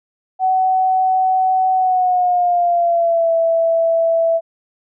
sine tone with pitch glide, 751 to 661.4 Hz, F#5 to E5, +26 to +6 cents, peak -12 dBFS, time 0.39-4.41 s, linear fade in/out 50 ms, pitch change -220 cents, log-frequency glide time 1.74-3.32 s, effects none

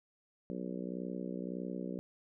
harmonic tone, 61.74 Hz, B1, in tune, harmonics 3 / 4 / 5 / 6 / 7 / 8 / 9, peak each -41 / -43 / -45 / -47 / -48 / -49 / -50 dBFS, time 0.5-1.99 s, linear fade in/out 0 ms, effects none

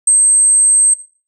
sine tone, 8300 Hz, C9, 15 cents flat, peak -6 dBFS, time 0.07-0.94 s, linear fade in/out 5 ms, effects noise-tail reverb RT60 0.4 s tail -18 dB re dry

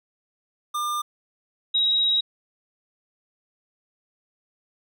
square / sine tone pair in turn, 1200 / 3821 Hz, D6 / A#7, +37 / +42 cents, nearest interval octave + minor sixth, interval 2005 cents, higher second, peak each -25 / -18 dBFS, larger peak second, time 0.74-1.02 / 1.74-2.21 s, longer second, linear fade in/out 10 ms, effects none

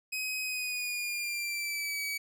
sawtooth tone with pitch glide, 2526 to 2277 Hz, D#7 to C#7, +26 to +46 cents, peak -29 dBFS, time 0.12-2.18 s, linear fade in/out 10 ms, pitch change -180 cents, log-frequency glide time 0.43-2.02 s, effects none

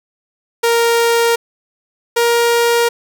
sawtooth tone pair in turn, 466.2 / 470.5 Hz, A#4 / A#4, 0 / +16 cents, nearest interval unison, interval 16 cents, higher second, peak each -7 dBFS, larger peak neither, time 0.63-1.36 / 2.16-2.89 s, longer neither, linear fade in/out 10 ms, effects none

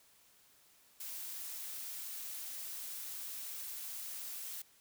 blue noise, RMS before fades -44 dBFS, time 1-4.62 s, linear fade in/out 5 ms, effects white hiss -66 dBFS RMS until 4.8 s

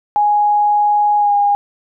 sine tone with pitch glide, 830.6 to 814.9 Hz, G#5 to G#5, 0 to -33 cents, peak -10 dBFS, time 0.16-1.55 s, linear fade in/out 0 ms, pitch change -33 cents, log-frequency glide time 1.18-1.34 s, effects none

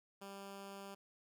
10% pulse tone, 197.4 Hz, G3, 12 cents sharp, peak -40 dBFS, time 0.21-0.95 s, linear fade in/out 10 ms, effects none

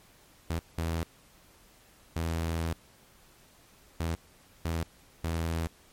sawtooth tone bursts at uneven times, 82.41 Hz, E2, in tune, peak -25 dBFS, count 6, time 0.5-0.59 / 0.78-1.03 / 2.16-2.73 / 4-4.15 / 4.65-4.83 / 5.24-5.67 s, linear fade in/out 0 ms, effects pink hiss -59 dBFS RMS until 5.92 s + MP3 64 kbps

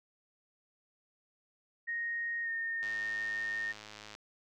sine tone with pitch glide, 1864.7 to 1832.7 Hz, A#6 to A#6, 0 to -30 cents, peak -33 dBFS, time 1.87-3.73 s, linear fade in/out 20 ms, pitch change -30 cents, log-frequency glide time 2.43-2.49 s
click train, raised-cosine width 0.2 ms, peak -30 dBFS, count 141, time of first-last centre 2.83-4.151 s, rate 106 Hz
effects none

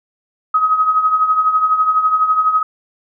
sine tone with tremolo, 1266 Hz, D#6, 30 cents sharp, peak -8 dBFS, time 0.54-2.63 s, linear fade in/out 5 ms, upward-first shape triangle, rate 12 Hz, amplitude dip 70%, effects none

